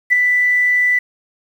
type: tone with ADSR envelope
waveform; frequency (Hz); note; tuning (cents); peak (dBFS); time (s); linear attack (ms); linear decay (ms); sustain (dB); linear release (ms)
sine; 1982; B6; +6; -5; 0.1-0.99; 30; 3; -6; 6
effects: tanh soft clip ceiling -1 dBFS + 7-bit